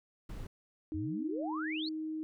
brown noise, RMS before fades -42 dBFS, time 0.29-0.47 s, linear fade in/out 5 ms
sine tone with pitch glide, 311.1 to 313.6 Hz, D#4 to D#4, 0 to +14 cents, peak -35 dBFS, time 0.92-2.23 s, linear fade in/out 0 ms, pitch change +14 cents, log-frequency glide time 1.07-1.89 s
sine exponential sweep, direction up, 78.8 to 4557 Hz, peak -37 dBFS, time 0.94-1.89 s, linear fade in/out 5 ms
effects none

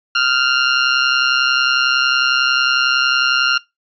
20% pulse tone with amplitude modulation, 1396 Hz, F6, 1 cent flat, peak -5 dBFS, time 0.15-3.58 s, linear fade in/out 5 ms, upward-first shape sine, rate 131 Hz, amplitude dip 60%, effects noise-tail reverb RT60 0.2 s tail -22 dB re dry + resampled to 16000 Hz

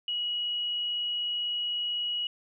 sine tone, 2911 Hz, F#7, 29 cents flat, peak -28 dBFS, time 0.08-2.27 s, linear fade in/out 2 ms, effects none

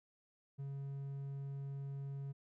triangle tone, 138.59 Hz, C#3, in tune, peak -39 dBFS, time 0.58-2.33 s, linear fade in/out 20 ms, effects none

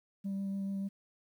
sine tone with vibrato, 196 Hz, G3, in tune, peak -31 dBFS, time 0.24-0.89 s, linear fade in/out 20 ms, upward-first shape sine, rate 6.9 Hz, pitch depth 11 cents each way, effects tanh soft clip ceiling -32 dBFS + 11-bit

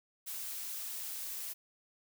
blue noise, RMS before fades -41 dBFS, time 0.26-1.54 s, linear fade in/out 20 ms, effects none

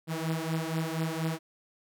sawtooth beating tone pair, 159.6 / 163.8 Hz, D#3 / E3, +44 / -11 cents, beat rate 4.2 Hz, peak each -28 / -29 dBFS, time 0.07-1.39 s, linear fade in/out 50 ms, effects none

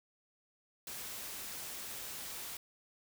white noise, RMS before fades -44 dBFS, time 0.87-2.57 s, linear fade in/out 2 ms, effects none

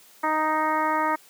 harmonic tone, 311.1 Hz, D#4, in tune, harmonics 1 / 2 / 3 / 4 / 5 / 6 / 7, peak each -30 / -30 / -24 / -27 / -35 / -32 / -37 dBFS, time 0.23-1.16 s, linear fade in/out 10 ms, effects white hiss -53 dBFS RMS until 1.29 s + high-pass 200 Hz 12 dB/octave

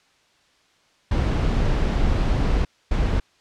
brown noise bursts at uneven times, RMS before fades -20 dBFS, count 2, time 1.11-2.65 / 2.91-3.2 s, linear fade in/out 5 ms, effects white hiss -60 dBFS RMS until 3.4 s + low-pass 5000 Hz 12 dB/octave

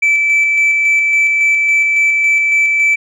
sine tone with tremolo, 2317 Hz, D7, 24 cents flat, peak -6 dBFS, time 0.02-2.96 s, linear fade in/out 10 ms, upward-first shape square, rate 3.6 Hz, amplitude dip 30%, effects tanh soft clip ceiling -7 dBFS

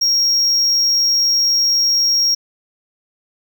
triangle tone, 5588 Hz, F8, in tune, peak -11 dBFS, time 0.01-2.35 s, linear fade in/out 10 ms, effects none

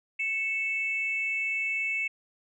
sine tone pair together, 2214 / 2635 Hz, C#7 / E7, -3 / -1 cents, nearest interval minor third, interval 302 cents, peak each -29 / -29 dBFS, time 0.19-2.08 s, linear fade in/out 10 ms, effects tanh soft clip ceiling -19 dBFS

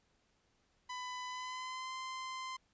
sawtooth tone with pitch glide, 1000 to 1038.3 Hz, B5 to C6, +21 to -14 cents, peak -37 dBFS, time 0.89-2.57 s, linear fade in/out 10 ms, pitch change +65 cents, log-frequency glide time 1.27-1.93 s, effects pink hiss -75 dBFS RMS until 2.73 s + resampled to 16000 Hz

